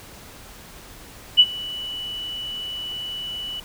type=tone with ADSR envelope; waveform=sine; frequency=2960 Hz; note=F#7; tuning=in tune; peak=-6 dBFS; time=1.37-3.6 s; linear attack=27 ms; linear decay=51 ms; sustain=-22 dB; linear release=3 ms; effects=pink hiss -43 dBFS RMS until 3.64 s